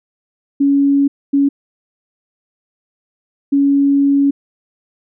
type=tone bursts at uneven times; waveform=sine; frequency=280 Hz; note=C#4; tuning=18 cents sharp; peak=-9 dBFS; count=3; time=0.6-1.08 / 1.33-1.49 / 3.52-4.31 s; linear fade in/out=10 ms; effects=none